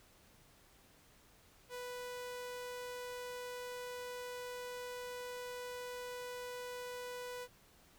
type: tone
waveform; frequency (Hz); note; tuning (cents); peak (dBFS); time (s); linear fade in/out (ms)
sawtooth; 493.9; B4; 0; -39; 1.69-7.48; 50
effects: pink hiss -65 dBFS RMS until 7.98 s